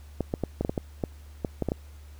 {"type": "clicks", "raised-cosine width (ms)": 2, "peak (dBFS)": -13, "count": 12, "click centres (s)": [0.207, 0.339, 0.437, 0.61, 0.649, 0.695, 0.778, 1.038, 1.448, 1.623, 1.687, 1.719], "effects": ["added 73 Hz sine -44 dBFS peak until 2.19 s", "pink hiss -58 dBFS RMS until 2.19 s"]}